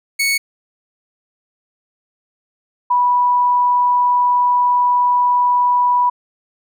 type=tone pair in turn; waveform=sawtooth / sine; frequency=2217 / 981.6 Hz; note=C#7 / B5; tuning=0 / -11 cents; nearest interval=octave + major second; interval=1411 cents; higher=first; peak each=-11 dBFS; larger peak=neither; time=0.19-0.38 / 2.9-6.1 s; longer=second; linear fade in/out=10 ms; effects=none